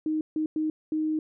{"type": "tone bursts at uneven times", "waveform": "sine", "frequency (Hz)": 311.1, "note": "D#4", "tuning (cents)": 0, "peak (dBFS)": -24, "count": 4, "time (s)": [[0.06, 0.21], [0.36, 0.46], [0.56, 0.7], [0.92, 1.19]], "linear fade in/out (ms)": 2, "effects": []}